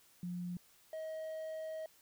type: tone pair in turn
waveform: sine / triangle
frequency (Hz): 177.2 / 633.7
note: F3 / D#5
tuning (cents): +25 / +32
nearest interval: octave + minor seventh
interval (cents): 2207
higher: second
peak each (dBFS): -38 / -38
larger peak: neither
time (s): 0.23-0.57 / 0.93-1.86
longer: second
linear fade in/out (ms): 2
effects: white hiss -66 dBFS RMS until 2.01 s